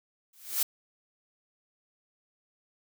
blue noise with exponential growth, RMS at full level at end -23 dBFS, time 0.33-0.63 s, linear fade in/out 5 ms, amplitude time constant 65 ms, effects none

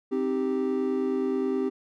triangle chord, C minor, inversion none, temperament equal, 261.6 / 311.1 / 392 Hz, C4 / Eb4 / G4, 0 / 0 / 0 cents, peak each -26 / -31 / -25 dBFS, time 0.11-1.7 s, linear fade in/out 20 ms, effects none

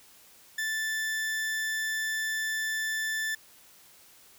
40% pulse tone, 1760 Hz, A6, in tune, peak -28 dBFS, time 0.58-3.35 s, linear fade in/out 5 ms, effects white hiss -56 dBFS RMS until 4.38 s

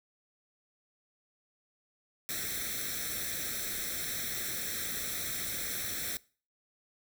white noise with comb filter, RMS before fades -36 dBFS, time 2.29-6.17 s, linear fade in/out 0 ms, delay 0.52 ms, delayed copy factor +0.85, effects noise-tail reverb RT60 0.4 s tail -22 dB re dry

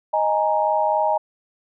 sine chord, D# suspended fourth, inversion none, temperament just, 622.3 / 829.7 / 933.4 Hz, D#5 / G#5 / A#5, 0 / -2 / +2 cents, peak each -21 / -21 / -22 dBFS, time 0.13-1.18 s, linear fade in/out 10 ms, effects none

